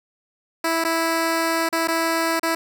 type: tone with dropouts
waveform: 10% pulse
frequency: 328.8 Hz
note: E4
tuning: 4 cents flat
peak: -11 dBFS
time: 0.64-2.55 s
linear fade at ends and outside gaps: 5 ms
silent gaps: 0.841-0.848 / 1.69-1.726 / 1.875-1.883 / 2.396-2.43 s
effects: none